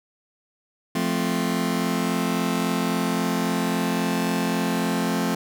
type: chord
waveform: sawtooth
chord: F major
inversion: none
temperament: just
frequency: 174.61 / 218.3 / 261.9 Hz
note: F3 / A3 / C4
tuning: 0 / -13 / +2 cents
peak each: -22 dBFS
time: 0.95-5.35 s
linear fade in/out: 5 ms
effects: none